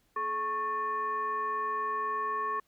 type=tone with frequency modulation; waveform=sine; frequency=1103 Hz; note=C#6; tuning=9 cents flat; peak=-29 dBFS; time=0.16-2.6 s; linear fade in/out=5 ms; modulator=675 Hz; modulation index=0.6; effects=pink hiss -71 dBFS RMS until 2.67 s